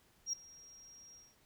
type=tone with ADSR envelope; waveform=sine; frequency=5620 Hz; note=F8; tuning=10 cents sharp; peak=-30 dBFS; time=0.26-1.36 s; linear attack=71 ms; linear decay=4 ms; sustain=-24 dB; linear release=210 ms; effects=tanh soft clip ceiling -31 dBFS + pink hiss -69 dBFS RMS until 1.45 s